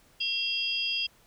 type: tone cluster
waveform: sine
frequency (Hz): 2728 / 3240 / 4897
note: F7 / G#7 / D#8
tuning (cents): -41 / -43 / -28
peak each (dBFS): -32 / -30 / -33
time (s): 0.2-1.07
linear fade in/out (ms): 10
effects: pink hiss -61 dBFS RMS until 1.26 s